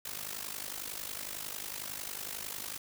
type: noise with amplitude modulation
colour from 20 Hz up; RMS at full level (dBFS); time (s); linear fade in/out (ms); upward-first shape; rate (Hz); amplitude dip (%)
white; -37; 0.05-2.78; 5; sine; 51; 80
effects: none